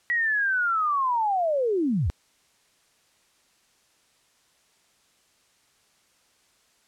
sine linear sweep, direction down, 1935 to 59.8 Hz, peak -21 dBFS, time 0.1-2.1 s, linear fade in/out 0 ms, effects white hiss -64 dBFS RMS until 6.87 s + low-pass 9000 Hz 12 dB/octave

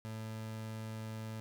30% pulse tone, 110.2 Hz, A2, 3 cents sharp, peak -38 dBFS, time 0.05-1.4 s, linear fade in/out 0 ms, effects none

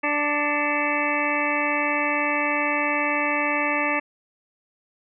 harmonic tone with a mistuned harmonic, 293.7 Hz, D4, in tune, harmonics 1 / 2 / 3 / 4 / 6 / 7 / 8 / 9, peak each -29 / -29 / -29 / -29 / -29 / -29 / -29 / -29 dBFS, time 0.03-4 s, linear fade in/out 10 ms, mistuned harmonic 8, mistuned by -68 cents, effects none

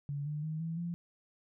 sine tone with pitch steps, 143 / 149.68 / 156.66 / 163.98 / 171.64 Hz, D3 / D3 / D#3 / E3 / F3, -46 / +33 / +12 / -9 / -30 cents, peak -34 dBFS, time 0.09-0.94 s, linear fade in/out 0 ms, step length 170 ms, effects none

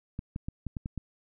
clicks, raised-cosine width 5 ms, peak -22 dBFS, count 7, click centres 0.191 / 0.361 / 0.485 / 0.667 / 0.768 / 0.859 / 0.977 s, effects none

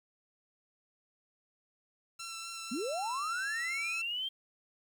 10% pulse tone with vibrato, 1346 Hz, E6, 36 cents sharp, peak -32 dBFS, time 2.19-4.02 s, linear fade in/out 10 ms, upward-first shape sine, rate 4 Hz, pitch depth 14 cents each way
sine linear sweep, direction up, 207.7 to 3199 Hz, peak -33 dBFS, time 2.71-4.29 s, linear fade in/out 10 ms
effects 10-bit

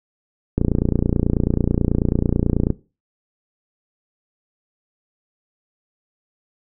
click train, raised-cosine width 3 ms, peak -4 dBFS, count 63, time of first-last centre 0.58-2.703 s, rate 29.2 Hz, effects noise-tail reverb RT60 0.3 s tail -18 dB re dry

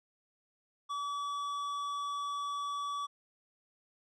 triangle tone with tanh clipping, 1145 Hz, D6, 44 cents flat, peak -36 dBFS, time 0.89-3.07 s, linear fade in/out 20 ms, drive 15 dB, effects none

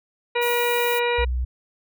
harmonic tone, 480 Hz, B4, 49 cents flat, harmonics 1 / 2 / 3 / 4 / 5 / 6 / 8, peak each -22 / -26 / -33 / -30 / -27 / -34 / -35 dBFS, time 0.35-1.25 s, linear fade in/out 10 ms
violet noise, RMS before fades -31 dBFS, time 0.41-1 s, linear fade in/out 20 ms
sine tone, 62.2 Hz, B1, 13 cents sharp, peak -21 dBFS, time 1.18-1.45 s, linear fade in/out 10 ms
effects none

